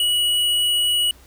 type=tone with tanh clipping; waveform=sine; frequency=2924 Hz; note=F#7; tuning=21 cents flat; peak=-18 dBFS; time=0-1.11 s; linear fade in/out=2 ms; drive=15 dB; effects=added 63 Hz sine -48 dBFS peak until 1.26 s + pink hiss -51 dBFS RMS until 1.26 s

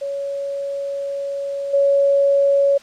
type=tone with level steps; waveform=sine; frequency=559 Hz; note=C#5; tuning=14 cents sharp; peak=-22 / -12 dBFS; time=0.01-2.78 s; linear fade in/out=10 ms; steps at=1.73 s; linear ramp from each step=10 ms; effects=white hiss -46 dBFS RMS until 2.82 s + low-pass 6000 Hz 12 dB/octave

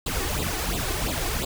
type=noise with flanger; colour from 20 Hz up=pink; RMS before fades=-27 dBFS; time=0.06-1.45 s; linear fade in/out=5 ms; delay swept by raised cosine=0.25 to 2.75 ms; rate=2.9 Hz; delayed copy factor=+0.8; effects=none

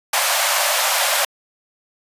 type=high-pass noise; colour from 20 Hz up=pink; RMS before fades=-18 dBFS; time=0.13-1.25 s; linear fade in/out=5 ms; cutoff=550 Hz; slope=96 dB/octave; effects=resampled to 32000 Hz

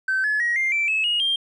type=tone with pitch steps; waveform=triangle; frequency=1541 / 1709.8 / 1897.2 / 2105 / 2336 / 2592 / 2876 / 3191 Hz; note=G6 / G#6 / A#6 / C7 / D7 / E7 / F#7 / G7; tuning=-30 / +50 / +30 / +10 / -10 / -30 / -50 / +30 cents; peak=-16 dBFS; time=0.08-1.36 s; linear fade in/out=5 ms; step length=160 ms; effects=tanh soft clip ceiling -16 dBFS + resampled to 24000 Hz

